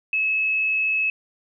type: tone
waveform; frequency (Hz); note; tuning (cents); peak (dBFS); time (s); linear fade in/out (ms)
sine; 2587; E7; -33; -19; 0.13-1.1; 2
effects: none